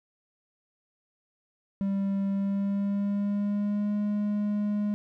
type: tone with pitch glide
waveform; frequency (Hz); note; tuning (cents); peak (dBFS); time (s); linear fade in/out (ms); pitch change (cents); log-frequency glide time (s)
triangle; 196.7 to 207.3; G3 to G#3; +6 to -3; -23; 1.81-4.94; 0; +91; 2.3-3.94
effects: none